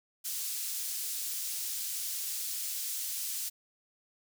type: high-pass noise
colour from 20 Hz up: pink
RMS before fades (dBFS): -36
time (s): 0.24-3.5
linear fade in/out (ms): 20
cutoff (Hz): 6100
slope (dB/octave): 12
effects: none